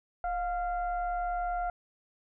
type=tone with frequency modulation; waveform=sine; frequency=710 Hz; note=F5; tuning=28 cents sharp; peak=-29 dBFS; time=0.24-1.7 s; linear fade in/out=2 ms; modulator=675 Hz; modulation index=0.62; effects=none